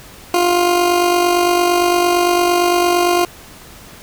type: tone with amplitude modulation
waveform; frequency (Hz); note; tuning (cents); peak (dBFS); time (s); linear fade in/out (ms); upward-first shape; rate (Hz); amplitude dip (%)
20% pulse; 351.8; F4; +13; -5; 0.34-3.25; 2; sine; 48.8; 45
effects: pink hiss -39 dBFS RMS until 4.02 s